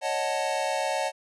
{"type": "chord", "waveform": "square", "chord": "D# half-diminished seventh", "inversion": "third", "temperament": "equal", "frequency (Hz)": [554.4, 622.3, 740, 880], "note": ["C#5", "D#5", "F#5", "A5"], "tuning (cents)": [0, 0, 0, 0], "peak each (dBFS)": -32, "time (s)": [0.01, 1.12], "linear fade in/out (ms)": 50, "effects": ["resampled to 24000 Hz"]}